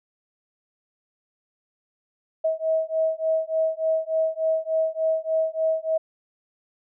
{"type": "beating tone pair", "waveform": "sine", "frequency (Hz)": [639, 642.4], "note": ["D#5", "E5"], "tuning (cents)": [46, -45], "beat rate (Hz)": 3.4, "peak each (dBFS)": -24, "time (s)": [2.44, 5.98], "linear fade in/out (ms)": 10, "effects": []}